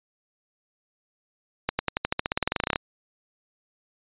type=accelerating click train; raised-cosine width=0.3 ms; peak=-7 dBFS; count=20; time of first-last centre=1.69-2.759 s; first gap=100 ms; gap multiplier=0.93; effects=resampled to 8000 Hz